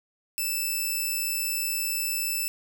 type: tone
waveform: 5% pulse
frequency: 2637 Hz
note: E7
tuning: in tune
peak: -17 dBFS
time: 0.38-2.48 s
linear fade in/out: 0 ms
effects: none